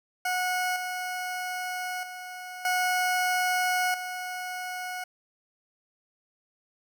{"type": "tone with level steps", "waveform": "20% pulse", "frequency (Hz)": 731, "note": "F#5", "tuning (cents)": -21, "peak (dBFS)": [-21, -26, -33, -19, -28], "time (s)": [0.25, 5.04], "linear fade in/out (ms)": 5, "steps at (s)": [0.76, 2.03, 2.65, 3.94], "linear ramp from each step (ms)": 2, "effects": []}